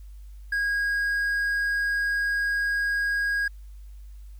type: tone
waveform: triangle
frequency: 1639 Hz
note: G#6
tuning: 23 cents flat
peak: -21 dBFS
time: 0.52-3.48 s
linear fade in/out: 5 ms
effects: added 50 Hz sine -40 dBFS peak until 4.39 s + white hiss -65 dBFS RMS until 4.39 s